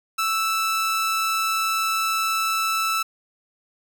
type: tone with amplitude modulation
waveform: sawtooth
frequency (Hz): 1318.5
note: E6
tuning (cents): 0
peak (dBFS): -16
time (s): 0.18-3.03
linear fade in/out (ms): 10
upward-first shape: sine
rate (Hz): 193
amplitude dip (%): 25
effects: none